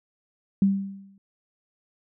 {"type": "tone with exponential decay", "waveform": "sine", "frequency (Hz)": 196, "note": "G3", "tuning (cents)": 0, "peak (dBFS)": -14, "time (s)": [0.62, 1.18], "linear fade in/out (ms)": 2, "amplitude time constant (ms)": 120, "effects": []}